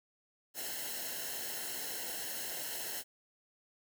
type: noise with comb filter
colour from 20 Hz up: white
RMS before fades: -40 dBFS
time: 0.54-3.04 s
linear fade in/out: 50 ms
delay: 0.84 ms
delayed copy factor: -0.75
effects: none